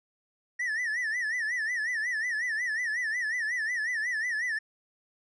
triangle tone with vibrato, 1852 Hz, A#6, 12 cents flat, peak -26 dBFS, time 0.59-4.59 s, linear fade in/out 10 ms, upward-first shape sine, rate 5.5 Hz, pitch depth 140 cents each way, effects resampled to 22050 Hz

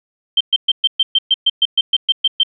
sine tone bursts, 3136 Hz, G7, in tune, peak -9 dBFS, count 14, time 0.37-2.434 s, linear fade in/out 5 ms, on 36 ms, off 120 ms, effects none

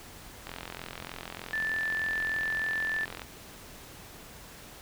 click train, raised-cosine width 0.3 ms, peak -22 dBFS, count 120, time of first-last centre 0.47-3.218 s, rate 43.3 Hz
sine tone, 1760 Hz, A6, in tune, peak -28 dBFS, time 1.53-3.05 s, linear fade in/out 5 ms
effects pink hiss -48 dBFS RMS until 4.81 s

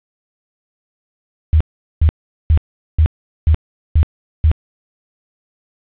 sine tone bursts, 78.3 Hz, D#2, 11 cents sharp, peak -7 dBFS, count 7, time 1.53-4.515 s, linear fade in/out 0 ms, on 75 ms, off 410 ms, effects resampled to 8000 Hz + 7-bit

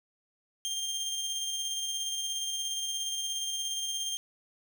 25% pulse tone with tremolo, 3186 Hz, G7, 27 cents sharp, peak -27 dBFS, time 0.65-4.17 s, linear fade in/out 0 ms, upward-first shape square, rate 17 Hz, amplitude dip 25%, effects none

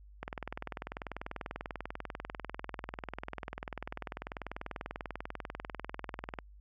click train, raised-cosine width 0.5 ms, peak -23 dBFS, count 126, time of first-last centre 0.23-6.388 s, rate 20.3 Hz, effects added 50 Hz sine -52 dBFS peak until 6.6 s

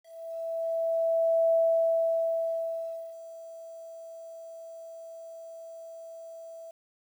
sine tone with ADSR envelope, 659 Hz, E5, 1 cent flat, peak -20 dBFS, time 0.03-6.71 s, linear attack 1500 ms, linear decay 1600 ms, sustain -21 dB, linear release 5 ms, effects 10-bit

